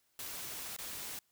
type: noise with dropouts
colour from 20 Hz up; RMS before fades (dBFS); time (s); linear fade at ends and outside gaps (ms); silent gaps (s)
white; -43; 0.19-1.19; 2; 0.765-0.786
effects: white hiss -75 dBFS RMS until 1.31 s